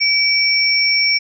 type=tone pair together; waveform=sine; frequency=2299 / 5468 Hz; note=D7 / F8; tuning=-37 / -37 cents; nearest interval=octave + minor third; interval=1500 cents; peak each=-15 dBFS; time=0-1.19 s; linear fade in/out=20 ms; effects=none